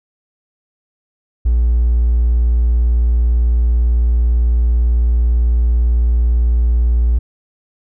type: tone with hard clipping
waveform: triangle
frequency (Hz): 59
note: A#1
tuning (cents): +22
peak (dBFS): -10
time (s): 1.45-7.19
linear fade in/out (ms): 10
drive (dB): 3
effects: none